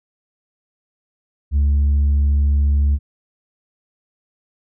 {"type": "tone with tanh clipping", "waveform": "triangle", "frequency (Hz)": 71.5, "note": "D2", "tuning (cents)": -46, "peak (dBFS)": -13, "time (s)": [1.51, 2.99], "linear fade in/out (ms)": 50, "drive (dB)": 7, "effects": []}